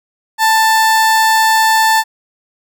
30% pulse tone, 885 Hz, A5, 10 cents sharp, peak -6 dBFS, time 0.38-2.04 s, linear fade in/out 50 ms, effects none

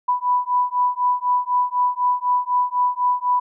sine beating tone pair, 987.8 / 991.8 Hz, B5 / B5, 0 / +7 cents, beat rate 4 Hz, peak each -20 dBFS, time 0.08-3.4 s, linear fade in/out 10 ms, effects none

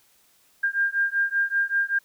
sine beating tone pair, 1600 / 1605.2 Hz, G6 / G6, +35 / +41 cents, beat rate 5.2 Hz, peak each -24 dBFS, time 0.63-1.99 s, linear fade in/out 10 ms, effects white hiss -61 dBFS RMS until 2.04 s

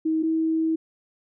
sine tone pair in turn, 317.9 / 321.6 Hz, D#4 / E4, +37 / -43 cents, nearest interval unison, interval 20 cents, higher second, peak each -20 dBFS, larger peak neither, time 0.05-0.23 / 0.23-0.76 s, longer second, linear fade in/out 10 ms, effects none

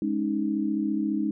sine chord, Ab suspended fourth, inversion none, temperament just, 207.7 / 276.9 / 311.5 Hz, Ab3 / Db4 / Eb4, 0 / -2 / +2 cents, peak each -28 / -30 / -27 dBFS, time 0.02-1.31 s, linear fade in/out 2 ms, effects none

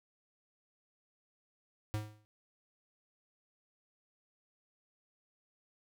square tone with exponential decay, 106.5 Hz, G#2, 44 cents sharp, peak -31 dBFS, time 1.94-2.25 s, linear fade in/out 0 ms, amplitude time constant 66 ms, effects none

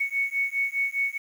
sine beating tone pair, 2217 / 2221.9 Hz, C#7 / C#7, 0 / +3 cents, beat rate 4.9 Hz, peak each -27 dBFS, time 0-1.18 s, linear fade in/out 10 ms, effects 8-bit

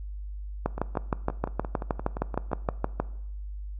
two click trains, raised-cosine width 1 ms, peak -11 / -19 dBFS, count 16 / 12, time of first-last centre 0.66-3 / 0.78-2.69 s, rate 6.41 / 5.76 Hz, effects noise-tail reverb RT60 0.8 s tail -19 dB re dry + added 50 Hz sine -34 dBFS peak until 3.79 s

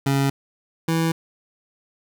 25% pulse tone pair in turn, 137.8 / 163.87 Hz, C#3 / E3, -10 / -10 cents, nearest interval minor third, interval 300 cents, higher second, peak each -14 / -15 dBFS, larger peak first, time 0.06-0.3 / 0.88-1.12 s, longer neither, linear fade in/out 5 ms, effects none

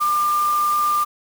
sine tone in noise, 1196 Hz, D6, 31 cents sharp, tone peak -16 dBFS, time 0-1.05 s, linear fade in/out 20 ms, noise white, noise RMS -33 dBFS, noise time 0-1.05 s, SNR +14 dB, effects none

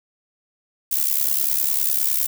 violet noise with amplitude modulation, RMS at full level -17 dBFS, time 0.91-2.27 s, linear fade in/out 10 ms, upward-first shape sine, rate 69.9 Hz, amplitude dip 85%, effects none

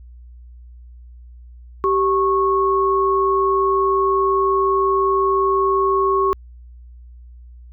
sine tone pair together, 388.4 / 1098.6 Hz, G4 / C#6, -16 / -16 cents, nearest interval octave + tritone, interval 1800 cents, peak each -17 dBFS, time 1.84-6.33 s, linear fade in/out 0 ms, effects added 60 Hz sine -38 dBFS peak until 7.72 s

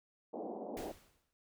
pink band-pass noise, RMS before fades -43 dBFS, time 0.33-0.92 s, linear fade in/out 10 ms, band 220 to 820 Hz, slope 48 dB/octave
pink noise with exponential decay, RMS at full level -46 dBFS, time 0.77-1.33 s, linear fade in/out 0 ms, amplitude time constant 120 ms
effects none

